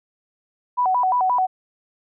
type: tone with vibrato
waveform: sine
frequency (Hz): 859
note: A5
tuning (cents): -42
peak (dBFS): -16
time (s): 0.77-1.47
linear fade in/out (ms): 20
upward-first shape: square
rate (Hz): 5.7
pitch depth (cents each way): 240
effects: none